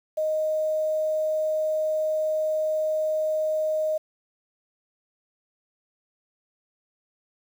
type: tone with quantisation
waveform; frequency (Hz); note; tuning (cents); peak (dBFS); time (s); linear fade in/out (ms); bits
sine; 622.3; D#5; 0; -22; 0.17-3.98; 10; 8
effects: none